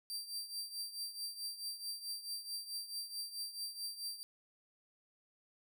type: tone with tremolo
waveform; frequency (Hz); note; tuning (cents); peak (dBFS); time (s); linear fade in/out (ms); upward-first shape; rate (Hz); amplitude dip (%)
sawtooth; 4699; D8; 0; -35; 0.1-4.23; 0; triangle; 4.6; 80
effects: none